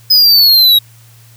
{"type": "exponential sweep", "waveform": "square", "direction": "down", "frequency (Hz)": [5070, 3806], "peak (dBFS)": -5, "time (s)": [0.1, 0.79], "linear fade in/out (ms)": 10, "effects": ["added 115 Hz sine -40 dBFS peak until 1.36 s", "white hiss -46 dBFS RMS until 1.36 s"]}